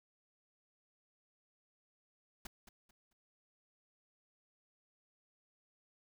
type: noise with echo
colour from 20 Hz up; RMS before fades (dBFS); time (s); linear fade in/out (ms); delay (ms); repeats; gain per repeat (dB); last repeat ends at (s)
pink; -45; 2.45-2.47; 5; 220; 3; -11; 3.13
effects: none